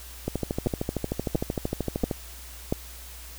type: two click trains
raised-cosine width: 2 ms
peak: -10 / -13 dBFS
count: 4 / 25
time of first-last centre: 0.67-2.725 / 0.28-2.112 s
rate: 1.46 / 13.1 Hz
effects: added 60 Hz sine -43 dBFS peak until 3.38 s + white hiss -45 dBFS RMS until 3.38 s